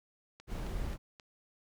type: click train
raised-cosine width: 0.2 ms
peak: -34 dBFS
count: 4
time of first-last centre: 0.4-1.198 s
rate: 3.76 Hz
type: noise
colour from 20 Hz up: brown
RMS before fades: -37 dBFS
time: 0.47-0.98 s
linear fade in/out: 50 ms
effects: none